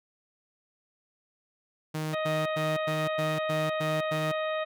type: tone bursts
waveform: sawtooth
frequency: 155.56 Hz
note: D#3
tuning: in tune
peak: -26 dBFS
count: 8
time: 1.94-4.32 s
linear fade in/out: 10 ms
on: 210 ms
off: 100 ms
type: harmonic tone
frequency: 625 Hz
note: D#5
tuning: 8 cents sharp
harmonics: 1 / 2 / 3 / 4 / 5 / 6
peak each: -29 / -35 / -38 / -42 / -47 / -44 dBFS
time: 2.12-4.65 s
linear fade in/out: 20 ms
effects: none